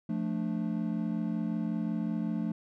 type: chord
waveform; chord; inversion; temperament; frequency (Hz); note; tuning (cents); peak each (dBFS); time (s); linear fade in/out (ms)
triangle; D minor; first; equal; 174.61 / 220 / 293.7; F3 / A3 / D4; 0 / 0 / 0; -32 / -30 / -35; 0.09-2.52; 5
effects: none